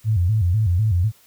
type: tone with vibrato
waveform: sine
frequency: 98 Hz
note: G2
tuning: in tune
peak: -15 dBFS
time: 0.04-1.12 s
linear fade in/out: 50 ms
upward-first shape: square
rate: 4 Hz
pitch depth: 190 cents each way
effects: white hiss -54 dBFS RMS until 1.26 s